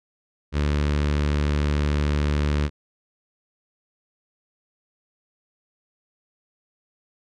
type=tone with notch filter; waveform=sawtooth; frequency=73.42 Hz; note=D2; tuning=in tune; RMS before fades=-22 dBFS; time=0.52-2.7 s; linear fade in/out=50 ms; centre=740 Hz; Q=1.8; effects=low-pass 5000 Hz 12 dB/octave